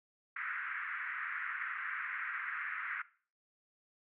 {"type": "band-pass noise", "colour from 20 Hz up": "pink", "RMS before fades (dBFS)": -40, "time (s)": [0.36, 3.02], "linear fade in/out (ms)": 5, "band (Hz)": [1300, 2100], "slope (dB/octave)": 48, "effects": ["noise-tail reverb RT60 0.4 s tail -18 dB re dry"]}